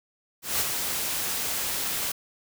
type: noise with ADSR envelope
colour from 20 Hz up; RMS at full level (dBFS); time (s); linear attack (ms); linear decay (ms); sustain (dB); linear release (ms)
white; -24; 0.42-2.12; 180; 38; -5; 6
effects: none